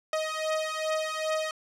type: beating tone pair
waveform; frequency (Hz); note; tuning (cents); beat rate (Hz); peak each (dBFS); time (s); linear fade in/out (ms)
sawtooth; 626 / 628.5; D#5 / D#5; +10 / +17; 2.5; -27; 0.13-1.51; 2
effects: low-pass 8000 Hz 12 dB/octave